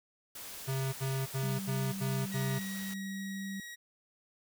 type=noise; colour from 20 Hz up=white; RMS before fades=-45 dBFS; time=0.35-2.94 s; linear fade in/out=5 ms
type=tone bursts; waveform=square; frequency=133.6 Hz; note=C3; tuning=36 cents sharp; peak=-32 dBFS; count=6; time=0.67-2.595 s; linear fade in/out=20 ms; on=260 ms; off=73 ms
type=tone with pitch glide; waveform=sine; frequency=193.8 to 195.37 Hz; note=G3 to G3; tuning=-20 to -6 cents; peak=-37 dBFS; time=1.43-3.6 s; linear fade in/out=2 ms; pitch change=+14 cents; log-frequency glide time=2.51-3.41 s
type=tone; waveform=sawtooth; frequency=1904 Hz; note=A#6; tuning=36 cents sharp; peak=-40 dBFS; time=2.31-3.76 s; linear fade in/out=20 ms
effects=none